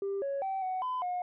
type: tone with pitch steps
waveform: sine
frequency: 395.3 / 555 / 771 / 746 / 1011 / 720 Hz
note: G4 / C#5 / G5 / F#5 / B5 / F#5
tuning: +15 / +2 / -29 / +14 / +40 / -47 cents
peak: -29 dBFS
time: 0.02-1.22 s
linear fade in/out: 2 ms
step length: 200 ms
effects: tanh soft clip ceiling -28 dBFS